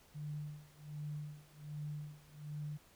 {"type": "tone with tremolo", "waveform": "sine", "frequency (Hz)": 149, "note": "D3", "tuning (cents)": 25, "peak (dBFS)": -39, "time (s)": [0.14, 2.78], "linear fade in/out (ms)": 20, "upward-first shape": "sine", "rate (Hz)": 1.3, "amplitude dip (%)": 95, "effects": ["pink hiss -65 dBFS RMS until 2.95 s"]}